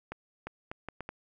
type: accelerating click train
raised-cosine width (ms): 0.5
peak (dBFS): -23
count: 6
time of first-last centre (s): 0.12-1.091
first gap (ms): 350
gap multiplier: 0.7
effects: none